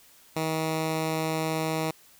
10% pulse tone, 159.1 Hz, D#3, 39 cents sharp, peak -18 dBFS, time 0.36-1.91 s, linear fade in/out 5 ms, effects white hiss -56 dBFS RMS until 2.19 s

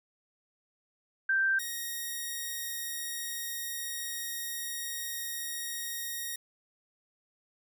sine / 5% pulse tone pair in turn, 1568 / 1874.9 Hz, G6 / A#6, 0 / +9 cents, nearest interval minor third, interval 309 cents, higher second, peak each -24 dBFS, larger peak neither, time 1.29-1.59 / 1.59-6.36 s, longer second, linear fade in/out 5 ms, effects none

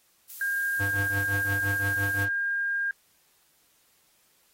violet noise, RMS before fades -40 dBFS, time 0.29-2.25 s, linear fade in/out 10 ms
sine tone, 1610 Hz, G6, 46 cents sharp, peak -25 dBFS, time 0.41-2.91 s, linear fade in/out 2 ms
square tone with tremolo, 100 Hz, G2, 35 cents sharp, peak -27 dBFS, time 0.79-2.3 s, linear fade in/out 20 ms, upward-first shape triangle, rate 5.8 Hz, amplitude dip 95%
effects white hiss -65 dBFS RMS until 4.53 s + AAC 48 kbps

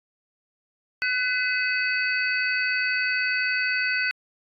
sine tone cluster, 1502 / 2015 / 2562 / 4533 Hz, F#6 / B6 / E7 / C#8, +26 / +34 / -50 / +38 cents, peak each -25 / -29 / -27 / -33 dBFS, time 1.02-4.11 s, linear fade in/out 0 ms, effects AAC 48 kbps

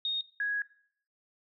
sine tone pair in turn, 3711 / 1661.7 Hz, A#7 / G#6, -9 / +1 cents, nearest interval octave + major second, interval 1390 cents, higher first, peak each -28 dBFS, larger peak neither, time 0.05-0.21 / 0.4-0.62 s, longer second, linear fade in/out 2 ms, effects noise-tail reverb RT60 0.6 s tail -19 dB re dry

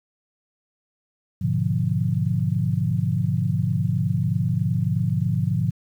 sine chord, G# diminished seventh, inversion none, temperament equal, 103.83 / 123.47 / 146.83 / 174.61 Hz, G#2 / B2 / D3 / F3, 0 / 0 / 0 / 0 cents, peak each -25 dBFS, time 1.41-5.71 s, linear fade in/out 10 ms, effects 9-bit

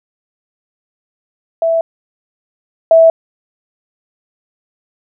sine tone pair in turn, 659.3 / 654.7 Hz, E5 / E5, 0 / -12 cents, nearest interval unison, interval 12 cents, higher first, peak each -10 / -3 dBFS, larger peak second, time 1.62-1.81 / 2.91-3.1 s, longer neither, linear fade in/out 2 ms, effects none

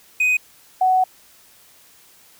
triangle / sine tone pair in turn, 2500 / 745.4 Hz, D#7 / F#5, +8 / +13 cents, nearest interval octave + major sixth, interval 2095 cents, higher first, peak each -13 dBFS, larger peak neither, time 0.2-0.37 / 0.81-1.04 s, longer second, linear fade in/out 5 ms, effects white hiss -51 dBFS RMS until 2.39 s

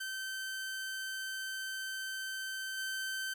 sawtooth tone with level steps, 1545 Hz, G6, 26 cents flat, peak -34 / -32 dBFS, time 0-3.34 s, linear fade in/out 10 ms, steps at 2.77 s, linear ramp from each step 10 ms, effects none

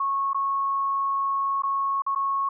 sine tone with dropouts, 1099 Hz, C#6, 15 cents flat, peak -22 dBFS, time 0-2.49 s, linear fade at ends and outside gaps 5 ms, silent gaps 0.333-0.345 / 1.622-1.634 / 2.021-2.064 / 2.15-2.158 s, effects none

